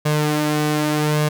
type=tone with flanger; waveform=sawtooth; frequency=150.9 Hz; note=D3; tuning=47 cents sharp; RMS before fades=-19 dBFS; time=0.05-1.29 s; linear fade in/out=10 ms; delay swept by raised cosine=1.8 to 4 ms; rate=0.84 Hz; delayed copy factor=+0.55; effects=none